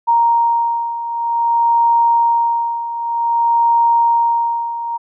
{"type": "beating tone pair", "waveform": "sine", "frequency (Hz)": [933, 933.53], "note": ["A#5", "A#5"], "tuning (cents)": [1, 2], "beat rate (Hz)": 0.53, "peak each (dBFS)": [-18, -13], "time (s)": [0.07, 4.98], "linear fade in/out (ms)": 20, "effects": []}